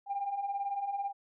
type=beating tone pair; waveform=sine; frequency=784 / 802 Hz; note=G5 / G5; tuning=0 / +39 cents; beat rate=18 Hz; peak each=-38 / -32 dBFS; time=0.06-1.13 s; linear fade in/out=50 ms; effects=tanh soft clip ceiling -26 dBFS